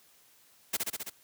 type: noise with echo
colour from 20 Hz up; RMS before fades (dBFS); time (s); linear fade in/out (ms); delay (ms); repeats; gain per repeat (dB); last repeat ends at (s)
white; -29; 0.73-0.77; 10; 66; 5; -2; 1.1
effects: white hiss -62 dBFS RMS until 1.23 s + high-pass 80 Hz 12 dB/octave